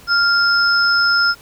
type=tone pair together; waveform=sine; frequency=1396.9 / 5192 Hz; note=F6 / E8; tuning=0 / -27 cents; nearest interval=octave + major seventh; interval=2273 cents; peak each=-13 / -17 dBFS; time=0.07-1.35 s; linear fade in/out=50 ms; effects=pink hiss -44 dBFS RMS until 1.41 s